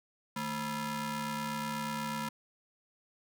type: ring-modulated tone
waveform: sawtooth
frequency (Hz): 376.6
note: F#4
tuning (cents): +31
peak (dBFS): -27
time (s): 0.36-2.29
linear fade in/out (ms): 5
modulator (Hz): 599
effects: none